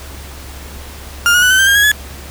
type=tone with pitch steps; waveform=35% pulse; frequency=1408 / 1446.7 / 1486.6 / 1527.5 / 1569.5 / 1612.7 / 1657.1 / 1702.7 Hz; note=F6 / F#6 / F#6 / G6 / G6 / G6 / G#6 / G#6; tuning=+14 / -39 / +8 / -45 / +2 / +49 / -4 / +43 cents; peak=-6 dBFS; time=1.26-1.916 s; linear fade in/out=0 ms; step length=82 ms; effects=added 69 Hz sine -31 dBFS peak until 2.3 s + pink hiss -34 dBFS RMS until 2.3 s